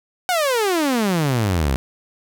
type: exponential sweep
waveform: sawtooth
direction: down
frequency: 754 to 61.74 Hz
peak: -13 dBFS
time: 0.29-1.76 s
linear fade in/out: 0 ms
effects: none